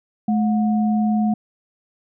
sine tone pair together, 214.6 / 723.9 Hz, A3 / F#5, -43 / -38 cents, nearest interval octave + major sixth, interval 2105 cents, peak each -16 / -26 dBFS, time 0.28-1.34 s, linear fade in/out 5 ms, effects none

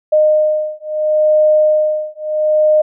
sine beating tone pair, 613 / 613.74 Hz, D#5 / D#5, -26 / -24 cents, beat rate 0.74 Hz, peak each -13 dBFS, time 0.12-2.82 s, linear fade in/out 10 ms, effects none

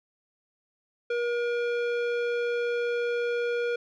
square tone with low-pass filter, 477.3 Hz, A#4, 41 cents sharp, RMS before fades -28 dBFS, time 1.1-3.76 s, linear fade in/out 5 ms, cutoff 2500 Hz, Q 0.99, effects none

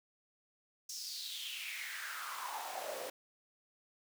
pink noise with high-pass filter sweep, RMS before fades -43 dBFS, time 0.89-3.1 s, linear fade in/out 5 ms, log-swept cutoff 5900 to 480 Hz, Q 5.3, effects none

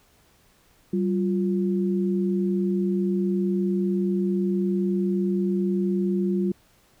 sine tone pair together, 192.3 / 351.5 Hz, G3 / F4, -33 / +11 cents, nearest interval minor seventh, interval 1044 cents, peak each -22 / -26 dBFS, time 0.93-6.52 s, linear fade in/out 5 ms, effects pink hiss -60 dBFS RMS until 7 s

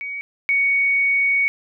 sine tone pair in turn, 2252 / 2233 Hz, C#7 / C#7, +27 / +12 cents, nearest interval unison, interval 15 cents, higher first, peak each -26 / -15 dBFS, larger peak second, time 0.01-0.21 / 0.49-1.48 s, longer second, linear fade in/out 0 ms, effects none

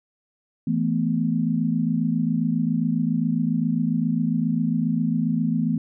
sine chord, E suspended fourth, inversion none, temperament just, 164.81 / 219.8 / 247.2 Hz, E3 / A3 / B3, 0 / -2 / +2 cents, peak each -24 dBFS, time 0.67-5.78 s, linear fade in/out 5 ms, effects none

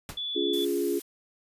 pink noise with exponential decay, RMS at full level -34 dBFS, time 0.09-0.23 s, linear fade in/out 1 ms, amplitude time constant 29 ms
sine tone, 3447 Hz, A7, 36 cents flat, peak -30 dBFS, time 0.17-0.65 s, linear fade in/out 5 ms
sine chord, Db major, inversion none, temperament equal with one note detuned, 282 / 349.2 / 415.3 Hz, Db4 / F4 / Ab4, +30 / 0 / 0 cents, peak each -31 / -28 / -29 dBFS, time 0.35-1 s, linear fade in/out 20 ms
blue noise, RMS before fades -40 dBFS, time 0.53-1.02 s, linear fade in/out 5 ms
effects resampled to 32000 Hz

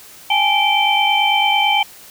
sine tone cluster, 805 / 854 / 2339 / 3098 Hz, G5 / G#5 / D7 / G7, +46 / +48 / -8 / -21 cents, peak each -18 dBFS, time 0.3-1.83 s, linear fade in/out 5 ms, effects white hiss -41 dBFS RMS until 2.1 s

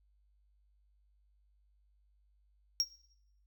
triangle tone with exponential decay, 5588 Hz, F8, in tune, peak -22 dBFS, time 2.8-2.9 s, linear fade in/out 0 ms, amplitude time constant 21 ms, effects noise-tail reverb RT60 0.8 s tail -20 dB re dry + added 50 Hz sine -67 dBFS peak until 3.46 s

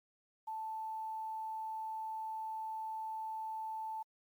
sine tone with quantisation, 880 Hz, A5, in tune, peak -38 dBFS, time 0.47-4.03 s, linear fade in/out 10 ms, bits 11, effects MP3 96 kbps

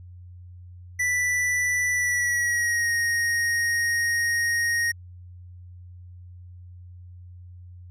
square tone with pitch glide, 1975.5 to 1868.9 Hz, B6 to A#6, 0 to +4 cents, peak -22 dBFS, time 0.99-4.92 s, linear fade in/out 10 ms, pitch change -96 cents, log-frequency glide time 1.93-2.91 s, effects added 89 Hz sine -41 dBFS peak until 7.9 s + low-pass 12000 Hz 12 dB/octave

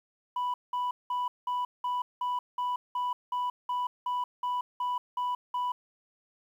sine tone bursts, 987.8 Hz, B5, in tune, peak -25 dBFS, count 15, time 0.36-5.72 s, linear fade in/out 5 ms, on 180 ms, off 190 ms, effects tanh soft clip ceiling -27 dBFS + 10-bit

